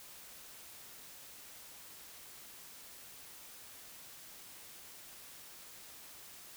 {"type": "silence", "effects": ["white hiss -53 dBFS RMS until 6.56 s"]}